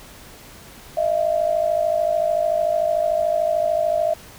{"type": "tone pair together", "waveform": "sine", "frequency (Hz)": [622.3, 675.8], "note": ["D#5", "E5"], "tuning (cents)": [0, 43], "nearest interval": "minor second", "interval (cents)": 143, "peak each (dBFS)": -20, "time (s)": [0.97, 4.14], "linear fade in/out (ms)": 5, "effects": ["pink hiss -43 dBFS RMS until 4.38 s"]}